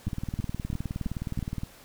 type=two click trains; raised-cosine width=5 ms; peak=-19 / -18 dBFS; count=31 / 5; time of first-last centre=0.08-1.634 / 0.07-1.39 s; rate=19.3 / 3.03 Hz; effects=pink hiss -52 dBFS RMS until 1.84 s